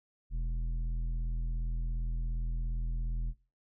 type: tone with tanh clipping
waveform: sine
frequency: 41.36 Hz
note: E1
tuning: 7 cents sharp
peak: -32 dBFS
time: 0.3-3.34 s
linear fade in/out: 50 ms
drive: 9 dB
effects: noise-tail reverb RT60 0.3 s tail -18 dB re dry